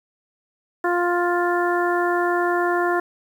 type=harmonic tone; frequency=350.8 Hz; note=F4; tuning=8 cents sharp; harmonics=1 / 2 / 3 / 4 / 5; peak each=-21 / -24 / -26 / -27 / -28 dBFS; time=0.84-3 s; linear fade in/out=5 ms; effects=8-bit